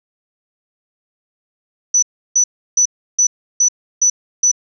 sine tone bursts, 5960 Hz, F#8, 12 cents sharp, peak -9 dBFS, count 7, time 1.94-4.515 s, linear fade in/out 5 ms, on 85 ms, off 330 ms, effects none

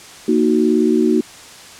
sine chord, D# minor, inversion second, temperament equal, 233.1 / 311.1 / 370 Hz, A#3 / D#4 / F#4, 0 / 0 / 0 cents, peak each -16 dBFS, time 0.28-1.21 s, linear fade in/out 5 ms, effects white hiss -38 dBFS RMS until 1.79 s + low-pass 8000 Hz 12 dB/octave

